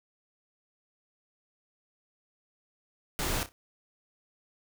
pink noise with echo, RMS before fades -31 dBFS, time 3.19-3.43 s, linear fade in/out 0 ms, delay 30 ms, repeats 3, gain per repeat -11 dB, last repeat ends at 3.52 s, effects none

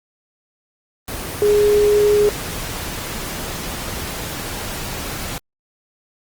sine tone in noise, 415.2 Hz, G#4, in tune, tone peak -11 dBFS, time 1.42-2.29 s, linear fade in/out 0 ms, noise pink, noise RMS -27 dBFS, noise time 1.08-5.38 s, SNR +13 dB, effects Opus 24 kbps

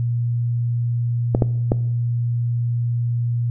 clicks, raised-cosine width 2 ms, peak -3 dBFS, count 3, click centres 1.349 / 1.422 / 1.719 s, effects noise-tail reverb RT60 0.8 s tail -18 dB re dry + added 119 Hz sine -18 dBFS peak until 3.5 s

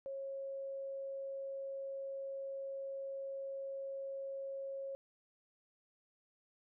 sine tone, 545 Hz, C#5, 29 cents flat, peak -40 dBFS, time 0.06-4.95 s, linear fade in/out 0 ms, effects none

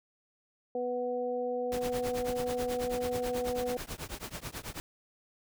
harmonic tone, 246.9 Hz, B3, in tune, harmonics 1 / 2 / 3, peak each -40 / -31 / -39 dBFS, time 0.75-3.77 s, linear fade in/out 2 ms
pink noise with tremolo, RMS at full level -37 dBFS, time 1.72-4.8 s, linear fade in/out 0 ms, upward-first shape triangle, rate 9.2 Hz, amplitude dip 100%
effects none

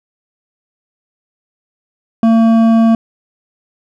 sine tone with hard clipping, 226.6 Hz, A#3, 49 cents flat, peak -8 dBFS, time 2.23-2.95 s, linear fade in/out 2 ms, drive 9 dB, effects none

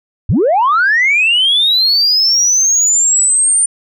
sine linear sweep, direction up, 61.74 to 9040 Hz, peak -7 dBFS, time 0.29-3.66 s, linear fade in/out 5 ms, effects tanh soft clip ceiling -5 dBFS

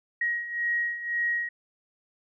sine beating tone pair, 1891 / 1892.9 Hz, A#6 / A#6, +24 / +26 cents, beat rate 1.9 Hz, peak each -32 / -27 dBFS, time 0.21-1.49 s, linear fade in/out 5 ms, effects none

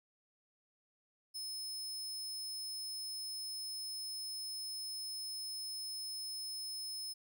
sawtooth tone, 5200 Hz, E8, 24 cents flat, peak -38 dBFS, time 1.34-7.14 s, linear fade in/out 20 ms, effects none

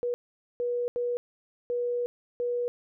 sine tone bursts at uneven times, 484.4 Hz, B4, 34 cents flat, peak -26 dBFS, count 5, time 0.03-0.14 / 0.6-0.88 / 0.96-1.17 / 1.7-2.06 / 2.4-2.68 s, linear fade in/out 0 ms, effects none

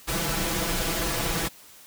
pink noise with comb filter, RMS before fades -27 dBFS, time 0.07-1.49 s, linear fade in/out 20 ms, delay 6 ms, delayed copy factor +1, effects white hiss -50 dBFS RMS until 1.86 s

